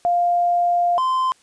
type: tone pair in turn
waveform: sine / triangle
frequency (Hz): 700 / 1035.9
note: F5 / C6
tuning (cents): +4 / -18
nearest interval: perfect fifth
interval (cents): 678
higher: second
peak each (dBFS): -15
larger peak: neither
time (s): 0.05-0.98 / 0.98-1.32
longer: first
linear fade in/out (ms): 0
effects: white hiss -56 dBFS RMS until 1.42 s + resampled to 22050 Hz